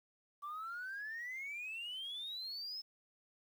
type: exponential sweep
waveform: sine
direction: up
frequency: 1148 to 5274 Hz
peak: -40 dBFS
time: 0.42-2.82 s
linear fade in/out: 20 ms
effects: tanh soft clip ceiling -38 dBFS + 11-bit